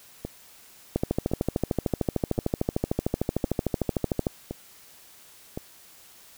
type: two click trains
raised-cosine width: 2 ms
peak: -18 / -10 dBFS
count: 6 / 45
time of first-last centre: 0.25-5.575 / 0.96-4.268 s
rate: 0.939 / 13.3 Hz
effects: white hiss -52 dBFS RMS until 6.37 s